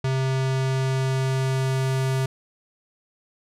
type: tone with low-pass filter sweep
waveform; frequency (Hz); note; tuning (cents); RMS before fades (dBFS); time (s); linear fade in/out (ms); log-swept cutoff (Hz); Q
square; 132.3; C3; +20; -23; 0.04-2.26; 5; 6100 to 12000; 0.77
effects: none